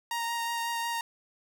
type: tone with vibrato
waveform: sawtooth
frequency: 932.3 Hz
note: A#5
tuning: in tune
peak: -26 dBFS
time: 0.11-1.01 s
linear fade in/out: 2 ms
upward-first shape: sine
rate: 5.5 Hz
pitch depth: 12 cents each way
effects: none